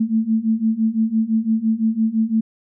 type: beating tone pair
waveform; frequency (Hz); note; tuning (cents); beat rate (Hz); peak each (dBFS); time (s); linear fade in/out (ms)
sine; 218.9 / 224.8; A3 / A3; -9 / +37; 5.9; -20 / -18; 0-2.41; 10
effects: none